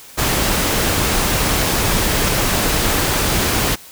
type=noise; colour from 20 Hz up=pink; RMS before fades=-17 dBFS; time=0.17-3.76 s; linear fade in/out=20 ms; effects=white hiss -40 dBFS RMS until 3.91 s